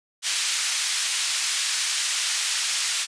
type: band-pass noise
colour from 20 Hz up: white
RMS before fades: -25 dBFS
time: 0.22-3.07 s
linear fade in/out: 50 ms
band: 1900 to 7600 Hz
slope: 12 dB/octave
effects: resampled to 22050 Hz